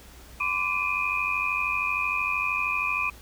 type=tone cluster; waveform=sine; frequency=1019 / 1161 / 2420 / 2513 Hz; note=C6 / D6 / D#7 / D#7; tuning=-46 / -20 / -49 / +17 cents; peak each=-33 / -32 / -28 / -28 dBFS; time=0.4-3.1 s; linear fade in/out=5 ms; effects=added 60 Hz sine -48 dBFS peak until 3.21 s + pink hiss -50 dBFS RMS until 3.21 s